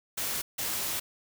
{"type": "noise bursts at uneven times", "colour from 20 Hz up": "white", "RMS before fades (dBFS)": -32, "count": 2, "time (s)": [[0.17, 0.42], [0.58, 1]], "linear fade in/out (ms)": 10, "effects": []}